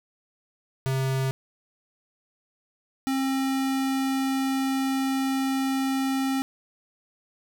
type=tone pair in turn; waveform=square; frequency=133 / 267.5 Hz; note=C3 / C4; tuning=+29 / +38 cents; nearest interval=octave; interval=1209 cents; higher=second; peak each=-24 dBFS; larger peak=neither; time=0.86-1.31 / 3.07-6.42 s; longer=second; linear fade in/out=0 ms; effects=none